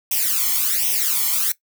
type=noise with flanger; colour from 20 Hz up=blue; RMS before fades=-20 dBFS; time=0.11-1.52 s; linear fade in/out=5 ms; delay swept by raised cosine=0.34 to 0.95 ms; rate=1.3 Hz; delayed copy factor=+0.9; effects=noise-tail reverb RT60 0.1 s tail -18 dB re dry